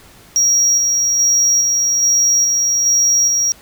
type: tone with tremolo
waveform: triangle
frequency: 5660 Hz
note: F8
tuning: 22 cents sharp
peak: -9 dBFS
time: 0.36-3.52 s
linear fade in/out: 0 ms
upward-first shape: square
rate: 1.2 Hz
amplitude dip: 25%
effects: pink hiss -44 dBFS RMS until 3.61 s